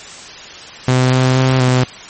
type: tone with pitch steps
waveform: sawtooth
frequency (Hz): 127.8 / 129 / 130.5 / 127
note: C3 / C3 / C3 / B2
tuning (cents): -40 / -24 / -4 / +49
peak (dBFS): -6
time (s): 0.88-1.84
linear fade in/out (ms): 2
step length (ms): 240
effects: white hiss -33 dBFS RMS until 2.09 s + MP3 32 kbps